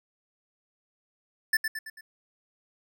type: tone with echo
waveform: square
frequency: 1760 Hz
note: A6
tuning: in tune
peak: -21 dBFS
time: 1.53-1.57 s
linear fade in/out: 5 ms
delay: 110 ms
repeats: 4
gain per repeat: -6 dB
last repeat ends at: 2.01 s
effects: none